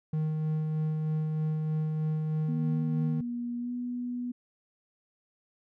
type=tone with tremolo; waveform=triangle; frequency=155.56 Hz; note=D#3; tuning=in tune; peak=-24 dBFS; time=0.13-3.21 s; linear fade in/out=5 ms; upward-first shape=sine; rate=3.2 Hz; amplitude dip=25%
type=tone with pitch glide; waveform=sine; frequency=240 to 245 Hz; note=B3 to B3; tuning=-49 to -14 cents; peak=-31 dBFS; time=2.48-4.32 s; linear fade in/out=10 ms; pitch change=+35 cents; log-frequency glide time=3.59-3.71 s
effects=none